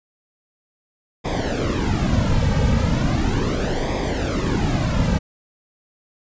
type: noise with flanger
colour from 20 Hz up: brown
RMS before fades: -20 dBFS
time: 1.24-5.19 s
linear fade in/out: 20 ms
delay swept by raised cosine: 0.7 to 2.9 ms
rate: 0.37 Hz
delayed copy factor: -0.75
effects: resampled to 16000 Hz